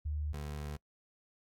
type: tone pair in turn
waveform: sine / 25% pulse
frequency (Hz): 75.1 / 73.77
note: D2 / D2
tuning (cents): +39 / +8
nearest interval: unison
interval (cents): 31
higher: first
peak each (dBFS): -33 / -35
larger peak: first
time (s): 0.05-0.33 / 0.33-0.77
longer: second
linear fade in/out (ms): 10
effects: noise-tail reverb RT60 0.1 s tail -26 dB re dry + AAC 64 kbps